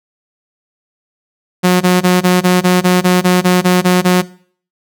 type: tone bursts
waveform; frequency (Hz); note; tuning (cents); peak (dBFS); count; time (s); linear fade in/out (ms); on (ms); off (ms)
sawtooth; 181; F#3; -38; -3; 13; 1.63-4.222; 20; 180; 21
effects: noise-tail reverb RT60 0.5 s tail -19 dB re dry